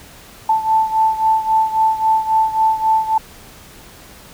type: beating tone pair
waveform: sine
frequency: 880 / 883.7 Hz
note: A5 / A5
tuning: 0 / +7 cents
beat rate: 3.7 Hz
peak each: -14 / -18 dBFS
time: 0.49-3.18 s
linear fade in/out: 5 ms
effects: pink hiss -41 dBFS RMS until 4.33 s